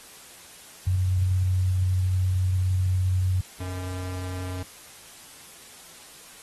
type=tone pair in turn; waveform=sine / square; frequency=92.5 / 91.54 Hz; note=F#2 / F#2; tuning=0 / -18 cents; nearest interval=unison; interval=18 cents; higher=first; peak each=-20 / -31 dBFS; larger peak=first; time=0.87-3.41 / 3.6-4.63 s; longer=first; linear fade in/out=5 ms; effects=white hiss -47 dBFS RMS until 6.42 s + AAC 32 kbps